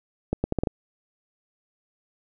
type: accelerating click train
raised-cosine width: 2 ms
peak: -10 dBFS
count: 6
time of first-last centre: 0.33-0.672 s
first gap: 110 ms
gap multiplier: 0.76
effects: none